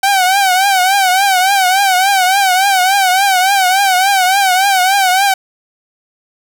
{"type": "tone with vibrato", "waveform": "sawtooth", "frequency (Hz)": 764, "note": "G5", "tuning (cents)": -45, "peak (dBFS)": -5, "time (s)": [0.03, 5.34], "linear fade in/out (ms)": 5, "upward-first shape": "triangle", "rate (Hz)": 3.5, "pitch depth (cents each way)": 110, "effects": ["7-bit"]}